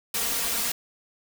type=noise with comb filter; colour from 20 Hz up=white; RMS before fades=-27 dBFS; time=0.14-0.72 s; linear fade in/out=5 ms; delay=4.3 ms; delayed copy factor=+0.95; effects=none